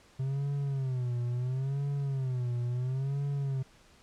triangle tone with vibrato, 130.81 Hz, C3, in tune, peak -27 dBFS, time 0.19-3.63 s, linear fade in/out 10 ms, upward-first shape sine, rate 0.73 Hz, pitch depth 140 cents each way, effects pink hiss -60 dBFS RMS until 4.02 s + low-pass 8000 Hz 12 dB/octave

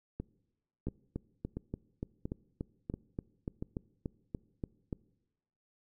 two click trains, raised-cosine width 3 ms, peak -24 / -23 dBFS, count 6 / 15, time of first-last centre 0.2-3.625 / 0.87-4.928 s, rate 1.46 / 3.45 Hz, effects noise-tail reverb RT60 1.0 s tail -23 dB re dry

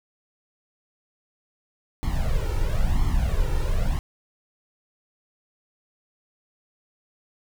brown noise with flanger, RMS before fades -22 dBFS, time 2.03-3.99 s, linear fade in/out 0 ms, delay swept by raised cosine 0.93 to 2.23 ms, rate 0.99 Hz, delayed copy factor +0.85, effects none

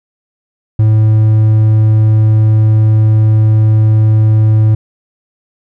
triangle tone, 108.7 Hz, A2, 21 cents flat, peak -3 dBFS, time 0.79-4.75 s, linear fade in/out 5 ms, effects none

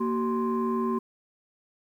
sine tone cluster, 233.1 / 379.9 / 1046 Hz, A#3 / F#4 / C6, 0 / +46 / -1 cents, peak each -26 / -28 / -30 dBFS, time 0-0.99 s, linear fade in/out 10 ms, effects tanh soft clip ceiling -18 dBFS + 10-bit

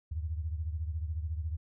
sine beating tone pair, 77.1 / 91.1 Hz, D#2 / F#2, -15 / -26 cents, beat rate 14 Hz, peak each -33 / -39 dBFS, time 0.11-1.57 s, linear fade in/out 10 ms, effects none

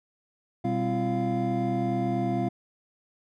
triangle tone cluster, 123.2 / 195.9 / 260 / 340.4 / 699 Hz, B2 / G3 / C4 / F4 / F5, -4 / -1 / -11 / -44 / +1 cents, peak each -29 dBFS, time 0.64-2.49 s, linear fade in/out 10 ms, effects none

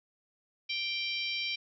harmonic tone, 784 Hz, G5, in tune, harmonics 3 / 4 / 5 / 6 / 7, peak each -35 / -37 / -39 / -41 / -42 dBFS, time 0.69-1.56 s, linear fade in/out 10 ms, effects none

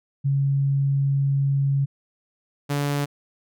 sine / sawtooth tone pair in turn, 138.59 / 143.54 Hz, C#3 / D3, 0 / -39 cents, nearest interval minor second, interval 61 cents, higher second, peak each -18 dBFS, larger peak neither, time 0.24-1.86 / 2.69-3.06 s, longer first, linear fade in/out 20 ms, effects none

